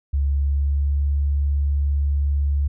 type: tone with pitch glide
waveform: sine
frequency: 70 to 71.18 Hz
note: C#2 to C#2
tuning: +18 to +46 cents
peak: -17 dBFS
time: 0.13-2.68 s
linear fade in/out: 10 ms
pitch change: +28 cents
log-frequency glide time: 0.26-1.01 s
effects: none